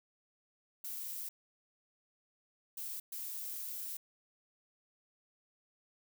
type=noise bursts at uneven times; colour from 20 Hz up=violet; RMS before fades=-42 dBFS; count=3; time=0.84-1.29 / 2.77-3 / 3.12-3.97 s; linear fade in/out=5 ms; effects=none